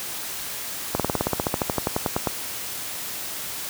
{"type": "slowing click train", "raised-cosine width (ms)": 1, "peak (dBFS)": -7, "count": 19, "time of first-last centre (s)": [0.95, 2.272], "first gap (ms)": 47, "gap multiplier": 1.05, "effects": ["white hiss -32 dBFS RMS until 3.69 s", "high-pass 60 Hz 12 dB/octave"]}